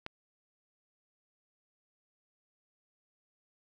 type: click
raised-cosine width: 0.3 ms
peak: -22 dBFS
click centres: 0.064 s
effects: none